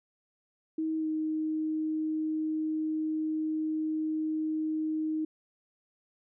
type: tone with pitch glide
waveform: sine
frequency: 317.4 to 312.5 Hz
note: D#4 to D#4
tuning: +35 to +8 cents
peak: -28 dBFS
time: 0.78-5.25 s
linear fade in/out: 5 ms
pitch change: -27 cents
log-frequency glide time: 0.98-1.07 s
effects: none